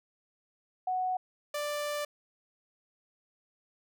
sine / sawtooth tone pair in turn, 740 / 589 Hz, F#5 / D5, 0 / +5 cents, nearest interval major third, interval 395 cents, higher first, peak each -28 dBFS, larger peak neither, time 0.87-1.17 / 1.54-2.05 s, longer second, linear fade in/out 5 ms, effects none

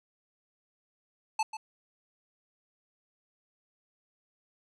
square tone with echo, 873 Hz, A5, 14 cents flat, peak -26 dBFS, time 1.39-1.43 s, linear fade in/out 5 ms, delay 140 ms, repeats 1, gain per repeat -11 dB, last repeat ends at 1.57 s, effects resampled to 22050 Hz

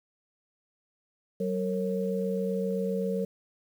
sine tone cluster, 189.5 / 458.4 / 546 Hz, F#3 / A#4 / C#5, +42 / -29 / -26 cents, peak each -30 / -30 / -35 dBFS, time 1.4-3.25 s, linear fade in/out 5 ms, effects 9-bit

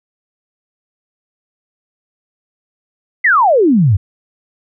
sine exponential sweep, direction down, 2093 to 87.31 Hz, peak -7 dBFS, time 3.24-3.97 s, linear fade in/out 10 ms, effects none

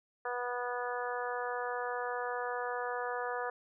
harmonic tone, 245 Hz, B3, 14 cents flat, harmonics 2 / 3 / 4 / 5 / 6 / 7, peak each -38 / -40 / -41 / -42 / -43 / -43 dBFS, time 0.25-3.5 s, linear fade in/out 5 ms, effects none

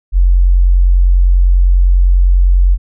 sine tone, 45.01 Hz, F#1, 47 cents flat, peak -5 dBFS, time 0.12-2.78 s, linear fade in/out 50 ms, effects none

